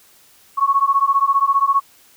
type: beating tone pair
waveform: sine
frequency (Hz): 1099 / 1114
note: C#6 / C#6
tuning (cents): -15 / +8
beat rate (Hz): 15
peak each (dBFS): -16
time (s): 0.57-1.81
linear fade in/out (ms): 20
effects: white hiss -51 dBFS RMS until 2.16 s